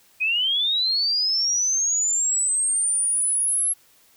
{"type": "linear sweep", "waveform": "sine", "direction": "up", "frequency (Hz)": [2466, 11175], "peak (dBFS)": -19, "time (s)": [0.2, 3.74], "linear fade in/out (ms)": 20, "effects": ["white hiss -57 dBFS RMS until 4.16 s"]}